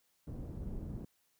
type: low-pass noise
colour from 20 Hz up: pink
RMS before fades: -42 dBFS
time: 0.27-1.05 s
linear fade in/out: 5 ms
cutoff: 270 Hz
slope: 12 dB/octave
effects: white hiss -75 dBFS RMS until 1.39 s